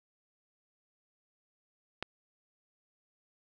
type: click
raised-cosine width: 0.3 ms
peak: -18 dBFS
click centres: 2.026 s
effects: none